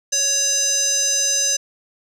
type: tone with band-pass filter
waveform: square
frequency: 558 Hz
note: C#5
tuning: 11 cents sharp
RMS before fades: -19 dBFS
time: 0.12-1.57 s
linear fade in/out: 10 ms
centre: 6100 Hz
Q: 6
effects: none